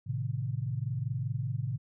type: chord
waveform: sine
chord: A diminished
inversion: none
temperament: equal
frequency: 110 / 130.81 / 155.56 Hz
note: A2 / C3 / Eb3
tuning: 0 / 0 / 0 cents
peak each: -34 / -33 / -39 dBFS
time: 0.06-1.78 s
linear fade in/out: 20 ms
effects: none